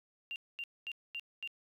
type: tone bursts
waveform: triangle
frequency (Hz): 2780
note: F7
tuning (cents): -9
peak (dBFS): -34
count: 5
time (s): 0.31-1.475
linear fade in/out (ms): 0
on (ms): 49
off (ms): 230
effects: tanh soft clip ceiling -36 dBFS